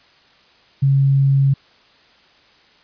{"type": "tone", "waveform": "sine", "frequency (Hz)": 137.2, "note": "C#3", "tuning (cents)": -17, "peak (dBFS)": -11, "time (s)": [0.82, 1.54], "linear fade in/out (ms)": 10, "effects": ["white hiss -52 dBFS RMS until 2.83 s", "resampled to 11025 Hz"]}